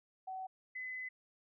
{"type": "tone pair in turn", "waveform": "sine", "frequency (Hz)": [755, 2021], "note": ["F#5", "B6"], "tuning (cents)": [35, 39], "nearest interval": "octave + perfect fourth", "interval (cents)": 1704, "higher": "second", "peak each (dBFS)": [-40, -40], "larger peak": "neither", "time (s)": [[0.27, 0.47], [0.75, 1.09]], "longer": "second", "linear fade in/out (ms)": 10, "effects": []}